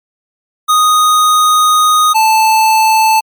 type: tone pair in turn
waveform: square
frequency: 1243 / 878.9 Hz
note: D#6 / A5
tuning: -2 / -2 cents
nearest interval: tritone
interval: 600 cents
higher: first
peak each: -7 dBFS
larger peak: neither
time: 0.68-2.14 / 2.14-3.21 s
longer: first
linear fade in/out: 20 ms
effects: MP3 96 kbps